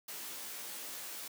white noise with comb filter, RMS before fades -44 dBFS, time 0.08-1.28 s, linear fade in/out 5 ms, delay 16 ms, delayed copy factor -0.85, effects high-pass 200 Hz 12 dB/octave

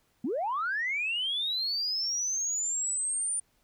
sine linear sweep, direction up, 208.1 to 9300 Hz, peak -27 dBFS, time 0.24-3.4 s, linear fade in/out 5 ms, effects tanh soft clip ceiling -23 dBFS + pink hiss -70 dBFS RMS until 3.63 s

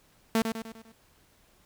sawtooth tone with echo, 224.4 Hz, A3, 34 cents sharp, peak -18 dBFS, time 0.35-0.42 s, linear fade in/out 2 ms, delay 100 ms, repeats 5, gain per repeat -6 dB, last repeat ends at 0.92 s, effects pink hiss -63 dBFS RMS until 1.65 s

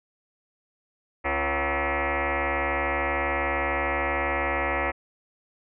sine tone with frequency modulation, 688 Hz, F5, 26 cents flat, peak -23 dBFS, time 1.24-4.92 s, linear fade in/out 20 ms, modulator 207 Hz, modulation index 7.8, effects none

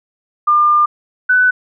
sine tone pair in turn, 1200 / 1497.8 Hz, D6 / F#6, +37 / +21 cents, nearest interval major third, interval 384 cents, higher second, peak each -8 dBFS, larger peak neither, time 0.47-0.86 / 1.29-1.51 s, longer first, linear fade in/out 10 ms, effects none

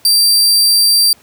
sawtooth tone, 4699 Hz, D8, in tune, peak -5 dBFS, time 0.05-1.13 s, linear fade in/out 2 ms, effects pink hiss -47 dBFS RMS until 1.22 s + high-pass 100 Hz 12 dB/octave

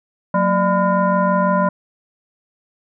sine tone with frequency modulation, 595 Hz, D5, 22 cents sharp, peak -13 dBFS, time 0.34-1.69 s, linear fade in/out 5 ms, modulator 412 Hz, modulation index 1.5, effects none

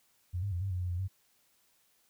sine tone with pitch steps, 89.1 / 100.4 / 87.6 / 97.6 / 90.6 / 90 / 87.9 / 95.2 Hz, F2 / G2 / F2 / G2 / F#2 / F#2 / F2 / F#2, +35 / +42 / +6 / -7 / -36 / -47 / +12 / +50 cents, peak -31 dBFS, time 0.33-1.082 s, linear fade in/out 20 ms, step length 94 ms, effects white hiss -70 dBFS RMS until 2.09 s

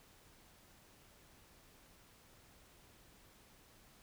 silence, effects pink hiss -64 dBFS RMS until 4.02 s

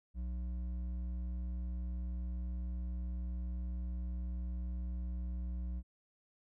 sine tone with hard clipping, 60.9 Hz, B1, 24 cents flat, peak -38 dBFS, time 0.14-5.83 s, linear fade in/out 50 ms, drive 7 dB, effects none

